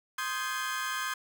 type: chord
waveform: 35% pulse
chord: Ab major seventh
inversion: first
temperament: equal with one note detuned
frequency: 1046.5 / 1244.5 / 1568 / 1689.3 Hz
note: C6 / Eb6 / G6 / Ab6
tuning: 0 / 0 / 0 / +29 cents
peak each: -35 / -36 / -34 / -37 dBFS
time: 0.18-1.14 s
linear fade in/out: 5 ms
effects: none